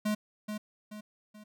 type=tone with echo; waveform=square; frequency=211.6 Hz; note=G#3; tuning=33 cents sharp; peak=-28 dBFS; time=0.05-0.15 s; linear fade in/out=10 ms; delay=430 ms; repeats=3; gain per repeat=-7 dB; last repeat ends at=1.44 s; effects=none